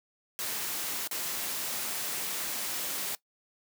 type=noise with dropouts; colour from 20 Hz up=white; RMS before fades=-34 dBFS; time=0.39-3.15 s; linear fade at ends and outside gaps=0 ms; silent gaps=1.074-1.112 s; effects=noise-tail reverb RT60 0.1 s tail -19 dB re dry + high-pass 150 Hz 12 dB/octave